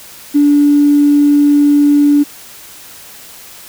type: tone with tanh clipping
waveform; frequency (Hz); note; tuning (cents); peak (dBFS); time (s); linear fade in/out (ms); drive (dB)
triangle; 290; D4; -22; -5; 0.34-2.24; 20; 2
effects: white hiss -35 dBFS RMS until 3.68 s